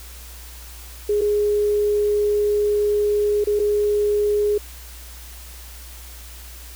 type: tone with dropouts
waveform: sine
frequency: 415.3 Hz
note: G#4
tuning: in tune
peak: -16 dBFS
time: 1.09-4.58 s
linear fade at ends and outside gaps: 5 ms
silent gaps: 1.211-1.216 / 3.442-3.47 / 3.593-3.598 s
effects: added 60 Hz sine -38 dBFS peak until 6.75 s + white hiss -42 dBFS RMS until 6.75 s